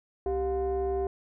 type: tone with frequency modulation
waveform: sine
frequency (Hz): 389.4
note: G4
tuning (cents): -12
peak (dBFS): -25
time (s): 0.26-1.07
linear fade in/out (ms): 2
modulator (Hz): 323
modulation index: 0.77
effects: tanh soft clip ceiling -22 dBFS